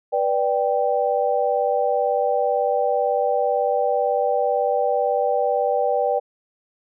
sine chord, G major, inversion first, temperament just, 490 / 588 / 784 Hz, B4 / D5 / G5, -14 / +2 / 0 cents, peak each -22 dBFS, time 0.12-6.2 s, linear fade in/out 20 ms, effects none

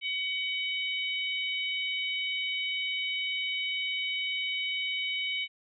harmonic tone, 753 Hz, F#5, 30 cents sharp, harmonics 3 / 4 / 5, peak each -32 / -33 / -39 dBFS, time 0.01-5.48 s, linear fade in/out 50 ms, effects none

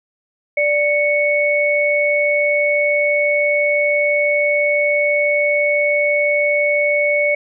sine tone pair together, 587.2 / 2217 Hz, D5 / C#7, 0 / 0 cents, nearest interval octave + major seventh, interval 2300 cents, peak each -16 dBFS, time 0.57-7.35 s, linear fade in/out 5 ms, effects none

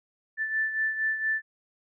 sine beating tone pair, 1760 / 1764.3 Hz, A6 / A6, 0 / +4 cents, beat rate 4.3 Hz, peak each -26 / -33 dBFS, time 0.37-1.42 s, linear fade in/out 50 ms, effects none

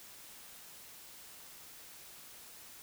silence, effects white hiss -53 dBFS RMS until 2.82 s

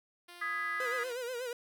5% pulse tone with pitch glide, 350 to 353.9 Hz, F4 to F4, +4 to +23 cents, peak -38 dBFS, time 0.28-1.13 s, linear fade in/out 10 ms, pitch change +19 cents, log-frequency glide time 0.69-0.94 s
sine chord, G# minor, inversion second, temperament just, 1245.9 / 1661.2 / 1993.5 Hz, D#6 / G#6 / B6, +2 / 0 / +16 cents, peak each -37 dBFS, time 0.41-1.04 s, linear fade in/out 10 ms
45% pulse tone with vibrato, 492.9 Hz, B4, 3 cents flat, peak -36 dBFS, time 0.8-1.53 s, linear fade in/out 2 ms, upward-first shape sine, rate 8.3 Hz, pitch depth 88 cents each way
effects none

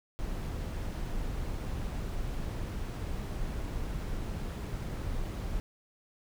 brown noise, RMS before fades -35 dBFS, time 0.19-5.6 s, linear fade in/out 0 ms, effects none

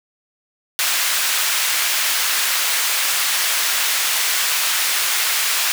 pink high-pass noise, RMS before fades -19 dBFS, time 0.79-5.72 s, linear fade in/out 0 ms, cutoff 1600 Hz, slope 12 dB/octave, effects none

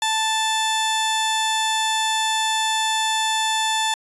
sawtooth tone pair together, 880 / 1760 Hz, A5 / A6, 0 / 0 cents, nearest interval octave, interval 1200 cents, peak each -17 dBFS, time 0.02-3.94 s, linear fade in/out 2 ms, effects resampled to 24000 Hz

